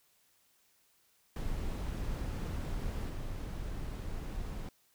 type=noise with level steps; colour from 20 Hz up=brown; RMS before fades=-36 / -39 dBFS; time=1.36-4.69 s; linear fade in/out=2 ms; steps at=3.08 s; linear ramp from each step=20 ms; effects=white hiss -70 dBFS RMS until 4.94 s